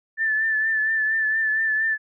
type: tone with vibrato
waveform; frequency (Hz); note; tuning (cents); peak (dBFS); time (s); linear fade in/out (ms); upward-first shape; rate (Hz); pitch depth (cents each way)
sine; 1760; A6; 0; -19; 0.17-1.98; 50; triangle; 4.3; 40
effects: none